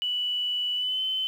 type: tone with pitch glide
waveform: sine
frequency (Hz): 2960 to 3056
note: F#7 to G7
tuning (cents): 0 to -45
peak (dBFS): -25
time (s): 0.02-1.27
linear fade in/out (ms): 0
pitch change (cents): +55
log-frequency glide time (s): 0.75-1.01
effects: 9-bit